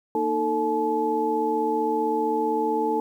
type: tone cluster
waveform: sine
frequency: 235.4 / 311 / 444 / 859 Hz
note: A#3 / D#4 / A4 / A5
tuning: +17 / -1 / +16 / -42 cents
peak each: -32 / -28 / -25 / -25 dBFS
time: 0.15-3 s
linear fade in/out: 2 ms
effects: 9-bit